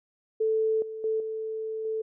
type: tone with level steps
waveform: sine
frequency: 440 Hz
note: A4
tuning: in tune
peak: -22 / -34 / -24 / -30 / -27 dBFS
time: 0.4-2.02 s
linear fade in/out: 10 ms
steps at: 0.82 / 1.04 / 1.2 / 1.85 s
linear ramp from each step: 2 ms
effects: none